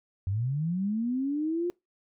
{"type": "linear sweep", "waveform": "sine", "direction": "up", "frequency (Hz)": [90.5, 356.8], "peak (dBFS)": -26, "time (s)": [0.27, 1.7], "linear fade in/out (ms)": 0, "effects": ["noise-tail reverb RT60 0.2 s tail -24 dB re dry"]}